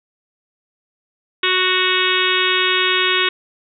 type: harmonic tone with a mistuned harmonic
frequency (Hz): 370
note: F#4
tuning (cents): 0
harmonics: 1 / 3 / 4 / 5 / 6 / 7 / 8 / 9 / 10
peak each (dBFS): -23 / -23 / -23 / -23 / -23 / -23 / -23 / -23 / -23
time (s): 1.43-3.29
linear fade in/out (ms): 5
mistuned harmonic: 8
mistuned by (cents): -22
effects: none